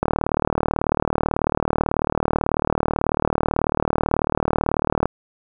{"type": "click train", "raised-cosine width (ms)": 1, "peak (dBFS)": -4, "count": 193, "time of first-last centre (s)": [0.03, 5.056], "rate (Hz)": 38.2, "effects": []}